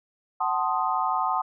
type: chord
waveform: sine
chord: F# diminished seventh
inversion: none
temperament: equal with one note detuned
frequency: 748.2 / 880 / 1046.5 / 1244.5 Hz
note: F#5 / A5 / C6 / Eb6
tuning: +19 / 0 / 0 / 0 cents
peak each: -28 dBFS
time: 0.4-1.42 s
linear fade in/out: 10 ms
effects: none